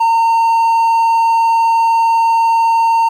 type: tone with vibrato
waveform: triangle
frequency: 913 Hz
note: A#5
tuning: 36 cents flat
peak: -7 dBFS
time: 0-3.09 s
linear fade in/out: 10 ms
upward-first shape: sine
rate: 20 Hz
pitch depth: 13 cents each way
effects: 8-bit